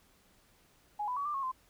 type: tone with pitch steps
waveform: sine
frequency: 834 / 996 / 1132 / 1187 / 1091 / 1036 Hz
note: G#5 / B5 / C#6 / D6 / C#6 / C6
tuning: +7 / +14 / +36 / +18 / -28 / -17 cents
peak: -32 dBFS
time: 0.99-1.518 s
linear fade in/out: 10 ms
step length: 88 ms
effects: pink hiss -66 dBFS RMS until 1.69 s